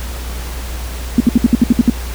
sine tone bursts, 237.3 Hz, A#3, 31 cents sharp, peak -4 dBFS, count 9, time 1.18-1.899 s, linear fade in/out 2 ms, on 23 ms, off 64 ms, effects added 60 Hz sine -22 dBFS peak until 2.14 s + pink hiss -30 dBFS RMS until 2.14 s

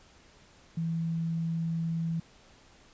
sine tone, 164.81 Hz, E3, in tune, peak -28 dBFS, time 0.77-2.2 s, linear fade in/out 5 ms, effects pink hiss -58 dBFS RMS until 2.93 s + resampled to 16000 Hz

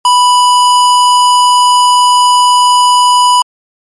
square tone, 987.8 Hz, B5, in tune, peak -5 dBFS, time 0.05-3.42 s, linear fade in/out 2 ms, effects MP3 48 kbps

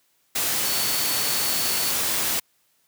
sine tone in noise, 4450 Hz, C#8, 6 cents sharp, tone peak -30 dBFS, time 0.65-1.92 s, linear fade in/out 10 ms, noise white, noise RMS -24 dBFS, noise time 0.35-2.4 s, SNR -9 dB, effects white hiss -66 dBFS RMS until 2.87 s + high-pass 80 Hz 12 dB/octave

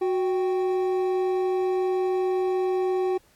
triangle tone pair together, 369 / 780 Hz, F#4 / G5, -5 / -9 cents, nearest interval octave + minor second, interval 1296 cents, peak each -20 / -30 dBFS, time 0.01-3.18 s, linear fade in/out 10 ms, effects pink hiss -61 dBFS RMS until 3.35 s + AAC 64 kbps

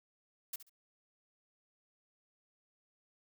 blue noise with echo, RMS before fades -40 dBFS, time 0.53-0.56 s, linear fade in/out 5 ms, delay 68 ms, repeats 2, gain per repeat -13 dB, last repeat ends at 0.696 s, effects none

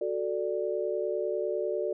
sine chord, D major, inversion first, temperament equal, 370 / 440 / 587.3 Hz, F#4 / A4 / D5, 0 / 0 / 0 cents, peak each -32 dBFS, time 0.01-1.93 s, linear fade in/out 5 ms, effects none

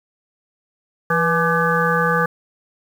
harmonic tone with a mistuned harmonic, 168.9 Hz, E3, 42 cents sharp, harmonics 1 / 3 / 5 / 7 / 9 / 10, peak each -22 / -21 / -26 / -20 / -22 / -24 dBFS, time 1.1-2.26 s, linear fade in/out 5 ms, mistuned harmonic 3, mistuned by -61 cents, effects 7-bit

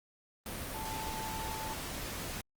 sine tone in noise, 880 Hz, A5, in tune, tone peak -40 dBFS, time 0.74-1.74 s, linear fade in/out 2 ms, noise pink, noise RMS -40 dBFS, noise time 0.46-2.41 s, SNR -3 dB, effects Opus 32 kbps

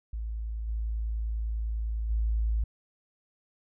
sine tone with level steps, 55 Hz, A1, in tune, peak -31 / -28 / -24 dBFS, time 0.13-2.64 s, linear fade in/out 5 ms, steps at 0.67 / 2.09 s, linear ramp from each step 20 ms, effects none

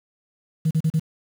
sine tone bursts, 158.7 Hz, D#3, 35 cents sharp, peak -15 dBFS, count 4, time 0.65-0.997 s, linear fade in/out 10 ms, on 59 ms, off 37 ms, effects tanh soft clip ceiling -14 dBFS + 7-bit

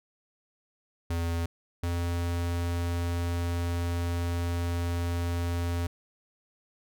square tone pair in turn, 84.4 / 86.17 Hz, E2 / F2, +41 / -23 cents, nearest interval unison, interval 36 cents, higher second, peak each -28 dBFS, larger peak neither, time 1.1-1.46 / 1.83-5.87 s, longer second, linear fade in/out 5 ms, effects none

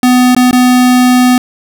square tone with dropouts, 250 Hz, B3, 21 cents sharp, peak -5 dBFS, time 0.03-1.38 s, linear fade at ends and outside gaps 2 ms, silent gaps 0.349-0.364 / 0.511-0.529 s, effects none

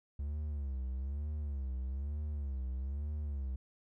triangle tone with vibrato, 69.3 Hz, C#2, in tune, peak -33 dBFS, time 0.19-3.56 s, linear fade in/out 5 ms, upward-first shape sine, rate 1.1 Hz, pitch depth 140 cents each way, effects none

